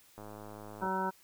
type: click train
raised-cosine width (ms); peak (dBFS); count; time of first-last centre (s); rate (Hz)
1; -33; 73; 0.18-0.866; 105
type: harmonic tone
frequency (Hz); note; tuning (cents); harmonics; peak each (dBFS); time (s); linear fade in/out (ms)
189.2; F#3; +39; 1 / 2 / 3 / 4 / 5 / 7 / 8; -38 / -39 / -42 / -43 / -33 / -41 / -42; 0.81-1.11; 20
effects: white hiss -62 dBFS RMS until 1.23 s